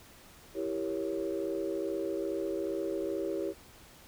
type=chord; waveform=sine; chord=E diminished seventh; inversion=none; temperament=equal; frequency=329.6 / 392 / 466.2 / 554.4 Hz; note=E4 / G4 / Bb4 / Db5; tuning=0 / 0 / 0 / 0 cents; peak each=-35 / -34 / -40 / -37 dBFS; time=0.54-3.54 s; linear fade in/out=50 ms; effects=tanh soft clip ceiling -23 dBFS + pink hiss -55 dBFS RMS until 4.07 s